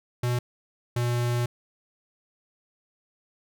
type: tone pair in turn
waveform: square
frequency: 122.2 / 120.73 Hz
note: B2 / B2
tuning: -18 / -39 cents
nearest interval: unison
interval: 21 cents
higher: first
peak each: -24 dBFS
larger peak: neither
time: 0.23-0.39 / 0.96-1.46 s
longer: second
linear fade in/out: 5 ms
effects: none